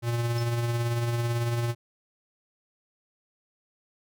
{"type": "tone with tremolo", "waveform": "square", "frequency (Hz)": 118.2, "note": "A#2", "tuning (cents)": 24, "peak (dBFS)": -24, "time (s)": [0.02, 1.75], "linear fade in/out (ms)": 50, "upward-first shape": "triangle", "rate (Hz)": 18, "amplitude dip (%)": 40}
{"type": "tone with exponential decay", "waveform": "triangle", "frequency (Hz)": 5274, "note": "E8", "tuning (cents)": 0, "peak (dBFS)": -33, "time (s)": [0.38, 0.51], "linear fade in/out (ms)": 1, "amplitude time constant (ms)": 27}
{"effects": []}